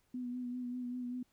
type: tone with vibrato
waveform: sine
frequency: 247.5 Hz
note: B3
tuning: 4 cents sharp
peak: -37 dBFS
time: 0.14-1.23 s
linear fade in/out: 5 ms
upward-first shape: sine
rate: 5.1 Hz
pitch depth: 29 cents each way
effects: pink hiss -75 dBFS RMS until 1.32 s